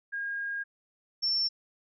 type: tone pair in turn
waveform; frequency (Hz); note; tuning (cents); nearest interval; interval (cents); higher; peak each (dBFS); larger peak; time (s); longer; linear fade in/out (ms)
sine; 1625 / 5411; G#6 / E8; -38 / +44; octave + major sixth; 2082; second; -31 / -25; second; 0.12-0.64 / 1.22-1.49; first; 20
effects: none